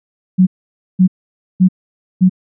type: tone bursts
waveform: sine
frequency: 185 Hz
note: F#3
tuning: in tune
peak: -5 dBFS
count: 4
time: 0.38-2.296 s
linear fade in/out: 20 ms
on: 89 ms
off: 520 ms
effects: none